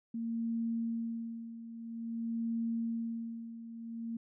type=tone with tremolo; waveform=sine; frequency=229.6 Hz; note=A#3; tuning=26 cents flat; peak=-31 dBFS; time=0.14-4.17 s; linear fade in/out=5 ms; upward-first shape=sine; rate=0.5 Hz; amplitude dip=75%; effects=none